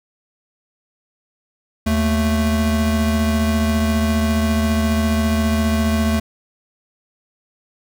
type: tone pair together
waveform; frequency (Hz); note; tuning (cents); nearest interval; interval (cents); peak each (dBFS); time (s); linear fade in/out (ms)
square; 78.4 / 220.5; D#2 / A3; +14 / +4; octave + tritone; 1790; -20 / -18; 1.86-6.2; 10
effects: none